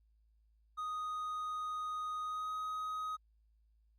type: tone with pitch glide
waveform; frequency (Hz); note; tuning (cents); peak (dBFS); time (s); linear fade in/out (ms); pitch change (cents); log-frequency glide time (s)
triangle; 1244.5 to 1258.2; D#6 to D#6; 0 to +19; -35; 0.77-3.17; 20; +19; 2.23-2.52
effects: added 54 Hz sine -67 dBFS peak until 3.98 s + Opus 48 kbps